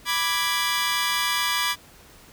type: chord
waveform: 15% pulse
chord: G# diminished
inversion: first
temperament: equal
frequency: 987.8 / 1174.7 / 1661.2 Hz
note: B5 / D6 / G#6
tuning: 0 / 0 / 0 cents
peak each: -20 dBFS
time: 0.05-1.76 s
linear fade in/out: 50 ms
effects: pink hiss -50 dBFS RMS until 2.32 s